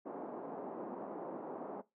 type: band-pass noise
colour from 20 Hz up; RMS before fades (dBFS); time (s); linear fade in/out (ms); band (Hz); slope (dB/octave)
pink; -44; 0.05-1.82; 20; 230 to 920; 24
effects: noise-tail reverb RT60 0.2 s tail -18 dB re dry + high-pass 150 Hz 12 dB/octave